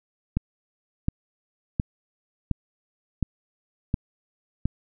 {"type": "click train", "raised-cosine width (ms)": 5, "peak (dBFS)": -10, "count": 7, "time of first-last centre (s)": [0.37, 4.656], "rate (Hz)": 1.4, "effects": []}